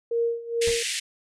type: tone with tremolo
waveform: sine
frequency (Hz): 466.2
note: A#4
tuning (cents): 0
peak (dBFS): -20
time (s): 0.11-0.83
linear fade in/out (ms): 5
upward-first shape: sine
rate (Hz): 2.3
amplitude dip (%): 85
type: band-pass noise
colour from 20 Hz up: pink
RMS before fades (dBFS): -29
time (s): 0.61-1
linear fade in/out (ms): 10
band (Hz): 1900 to 10000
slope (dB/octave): 48
type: noise with exponential decay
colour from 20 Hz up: brown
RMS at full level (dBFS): -28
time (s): 0.67-0.82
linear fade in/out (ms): 5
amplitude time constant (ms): 31
effects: none